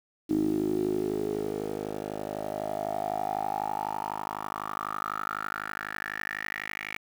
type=tone with band-pass filter sweep; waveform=10% pulse; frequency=52 Hz; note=G#1; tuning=3 cents sharp; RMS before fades=-32 dBFS; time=0.29-6.98 s; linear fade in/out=20 ms; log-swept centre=310 to 2200 Hz; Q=7.5; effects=8-bit